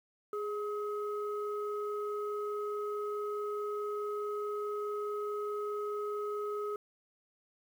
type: tone pair together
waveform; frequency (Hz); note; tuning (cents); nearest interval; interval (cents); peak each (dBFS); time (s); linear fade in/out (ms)
sine; 415.3 / 1270.6; G#4 / D#6; 0 / +36; octave + perfect fifth; 1936; -34 / -39; 0.33-6.76; 2
effects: tanh soft clip ceiling -26 dBFS + 10-bit